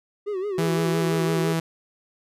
triangle tone with vibrato, 392 Hz, G4, in tune, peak -23 dBFS, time 0.26-1.54 s, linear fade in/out 20 ms, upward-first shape sine, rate 5.9 Hz, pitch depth 120 cents each way
sawtooth tone with pitch glide, 165.4 to 163.69 Hz, E3 to E3, +6 to -12 cents, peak -18 dBFS, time 0.58-1.6 s, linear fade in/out 5 ms, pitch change -18 cents, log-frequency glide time 1.07-1.13 s
effects resampled to 32000 Hz

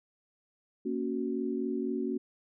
sine chord, F# major, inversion first, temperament equal, 233.1 / 277.2 / 370 Hz, A#3 / C#4 / F#4, 0 / 0 / 0 cents, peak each -34 dBFS, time 0.85-2.18 s, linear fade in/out 10 ms, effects none

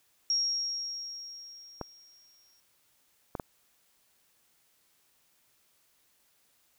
sine tone with exponential decay, 5588 Hz, F8, in tune, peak -24 dBFS, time 0.3-2.6 s, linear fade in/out 1 ms, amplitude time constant 500 ms
clicks, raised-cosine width 1 ms, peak -20 dBFS, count 3, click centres 1.813 / 3.352 / 3.398 s
effects white hiss -69 dBFS RMS until 6.78 s

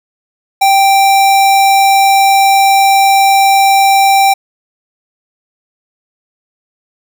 square tone, 784 Hz, G5, in tune, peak -6 dBFS, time 0.61-4.34 s, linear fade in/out 10 ms, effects none

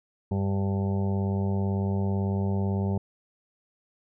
harmonic tone, 98 Hz, G2, in tune, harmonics 1 / 2 / 4 / 5 / 6 / 7 / 8 / 9, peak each -26 / -28 / -35 / -42 / -42 / -44 / -44 / -43 dBFS, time 0.31-2.98 s, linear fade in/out 5 ms, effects none

